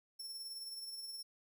sawtooth tone with tremolo, 5400 Hz, E8, 41 cents sharp, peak -40 dBFS, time 0.19-1.23 s, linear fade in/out 10 ms, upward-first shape sine, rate 19 Hz, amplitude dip 40%, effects none

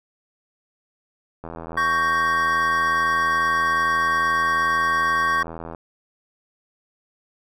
click train, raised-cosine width 1 ms, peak -20 dBFS, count 356, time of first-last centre 1.44-5.748 s, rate 82.4 Hz
triangle chord, G diminished, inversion second, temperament equal with one note detuned, 1117.1 / 1568 / 1864.7 Hz, Db6 / G6 / Bb6, +13 / 0 / 0 cents, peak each -18 / -22 / -24 dBFS, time 1.77-5.43 s, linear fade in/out 5 ms
effects none

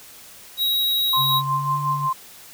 square tone, 3828 Hz, A#7, 45 cents sharp, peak -19 dBFS, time 0.57-1.42 s, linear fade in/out 50 ms
sine tone with tremolo, 1046.5 Hz, C6, in tune, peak -18 dBFS, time 1.13-2.13 s, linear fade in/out 5 ms, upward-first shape sine, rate 5.5 Hz, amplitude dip 60%
sine tone with pitch glide, 138.59 to 144.23 Hz, C#3 to D3, 0 to -31 cents, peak -26 dBFS, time 1.16-2.1 s, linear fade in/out 50 ms, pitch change +69 cents, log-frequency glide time 1.43-1.77 s
effects white hiss -44 dBFS RMS until 2.53 s

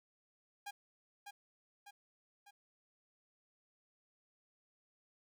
sawtooth tone with echo, 812 Hz, G#5, 39 cents flat, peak -39 dBFS, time 0.66-0.71 s, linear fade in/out 10 ms, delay 600 ms, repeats 3, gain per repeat -5 dB, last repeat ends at 2.51 s, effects none

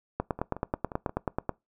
two click trains, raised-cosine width 1 ms, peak -23 / -13 dBFS, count 5 / 13, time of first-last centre 0.39-1.094 / 0.2-1.493 s, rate 5.68 / 9.28 Hz, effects noise-tail reverb RT60 0.2 s tail -23 dB re dry

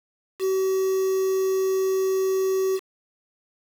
triangle tone with quantisation, 380.5 Hz, F#4, 48 cents sharp, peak -18 dBFS, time 0.39-2.8 s, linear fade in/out 50 ms, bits 6, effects none

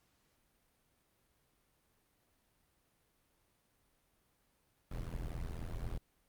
brown noise with amplitude modulation, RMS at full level -37 dBFS, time 4.91-5.98 s, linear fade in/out 5 ms, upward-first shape sine, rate 83.9 Hz, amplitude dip 95%, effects pink hiss -75 dBFS RMS until 6.28 s + Opus 48 kbps

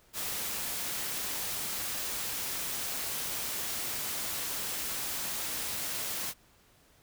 white noise, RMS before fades -35 dBFS, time 0.13-6.34 s, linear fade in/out 50 ms, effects pink hiss -63 dBFS RMS until 7.02 s

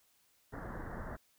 pink low-pass noise, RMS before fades -43 dBFS, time 0.52-1.17 s, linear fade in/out 20 ms, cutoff 1900 Hz, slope 96 dB/octave, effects white hiss -71 dBFS RMS until 1.38 s

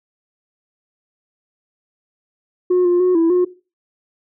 sine tone with pitch steps, 361.8 / 352.7 / 364.6 / 330.7 / 359.7 Hz, F#4 / F4 / F#4 / E4 / F#4, -39 / +17 / -25 / +6 / -49 cents, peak -9 dBFS, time 2.7-3.45 s, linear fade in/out 10 ms, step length 150 ms, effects noise-tail reverb RT60 0.3 s tail -17 dB re dry + tanh soft clip ceiling -10 dBFS

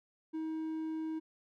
triangle tone, 317.5 Hz, D#4, 35 cents sharp, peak -33 dBFS, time 0.33-1.2 s, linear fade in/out 20 ms, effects none

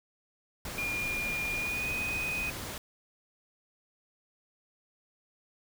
pink noise, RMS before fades -39 dBFS, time 0.65-2.78 s, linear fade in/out 2 ms
sine tone with pitch glide, 2418 to 2497 Hz, D7 to D#7, +50 to +6 cents, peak -31 dBFS, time 0.78-2.5 s, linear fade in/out 2 ms, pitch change +56 cents, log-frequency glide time 1.54-1.91 s
effects none

